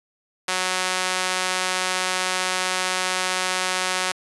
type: tone with high-pass filter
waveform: sawtooth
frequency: 184.5 Hz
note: F#3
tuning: 5 cents flat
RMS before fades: -24 dBFS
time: 0.48-4.12 s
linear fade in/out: 5 ms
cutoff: 960 Hz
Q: 0.51
effects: resampled to 24000 Hz